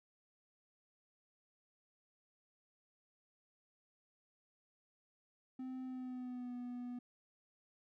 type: tone with pitch glide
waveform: triangle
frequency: 258 to 245.4 Hz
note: C4 to B3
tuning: -24 to -11 cents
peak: -40 dBFS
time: 5.59-6.99 s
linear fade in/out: 5 ms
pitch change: -87 cents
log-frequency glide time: 5.84-6.54 s
effects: none